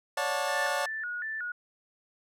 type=chord; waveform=25% pulse; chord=D major seventh; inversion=third; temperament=equal with one note detuned; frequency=554.4 / 587.3 / 724.3 / 880 Hz; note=C#5 / D5 / F#5 / A5; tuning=0 / 0 / -37 / 0 cents; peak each=-30 dBFS; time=0.17-0.86 s; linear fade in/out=5 ms
type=tone with vibrato; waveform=sine; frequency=1599 Hz; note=G6; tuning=34 cents sharp; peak=-32 dBFS; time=0.48-1.52 s; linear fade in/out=5 ms; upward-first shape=square; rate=2.7 Hz; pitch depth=170 cents each way
effects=low-pass 12000 Hz 12 dB/octave